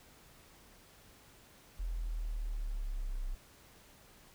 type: exponential sweep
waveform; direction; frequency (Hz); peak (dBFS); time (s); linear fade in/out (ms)
sine; down; 42.47 to 31.76; -34; 1.79-3.35; 10
effects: pink hiss -60 dBFS RMS until 4.34 s